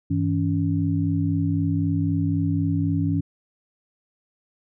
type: tone cluster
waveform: sine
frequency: 97.7 / 161.6 / 280.8 Hz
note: G2 / E3 / C#4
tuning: -5 / -34 / +22 cents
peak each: -24 dBFS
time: 0.1-3.21 s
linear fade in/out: 10 ms
effects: none